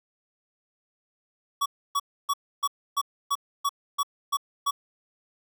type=tone bursts; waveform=square; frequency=1128 Hz; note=C#6; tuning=30 cents sharp; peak=-23 dBFS; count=10; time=1.61-4.71 s; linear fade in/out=10 ms; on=49 ms; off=290 ms; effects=none